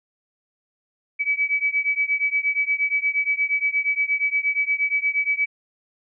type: beating tone pair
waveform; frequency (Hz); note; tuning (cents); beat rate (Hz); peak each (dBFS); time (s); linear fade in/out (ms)
sine; 2283 / 2291.5; D7 / D7; -50 / -43; 8.5; -22 / -23; 1.19-5.46; 20
effects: none